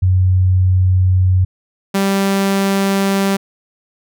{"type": "tone pair in turn", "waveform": ["sine", "sawtooth"], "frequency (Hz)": [92.5, 196], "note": ["F#2", "G3"], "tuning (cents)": [0, 0], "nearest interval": "octave + minor second", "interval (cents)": 1300, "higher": "second", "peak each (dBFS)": -9, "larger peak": "neither", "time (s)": [[0.02, 1.45], [1.94, 3.37]], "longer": "neither", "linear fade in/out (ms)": 10, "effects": []}